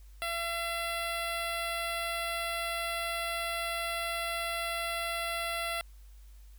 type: tone with notch filter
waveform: 10% pulse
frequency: 677 Hz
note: E5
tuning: 46 cents sharp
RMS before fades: -34 dBFS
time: 0.22-5.81 s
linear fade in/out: 0 ms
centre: 6100 Hz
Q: 1.5
effects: added 50 Hz sine -49 dBFS peak until 6.58 s + white hiss -66 dBFS RMS until 6.58 s